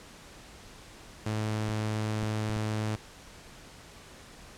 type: tone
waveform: sawtooth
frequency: 108 Hz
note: A2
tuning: 32 cents flat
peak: -25 dBFS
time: 1.26-2.96 s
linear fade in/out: 5 ms
type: clicks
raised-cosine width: 5 ms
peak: -27 dBFS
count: 4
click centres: 1.692 / 2.231 / 2.498 / 2.565 s
effects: pink hiss -50 dBFS RMS until 4.57 s + low-pass 9000 Hz 12 dB/octave